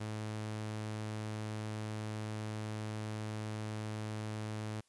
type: tone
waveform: sawtooth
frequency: 107.7 Hz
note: A2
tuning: 37 cents flat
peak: -34 dBFS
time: 0-4.81 s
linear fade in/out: 10 ms
effects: white hiss -73 dBFS RMS until 4.88 s + resampled to 24000 Hz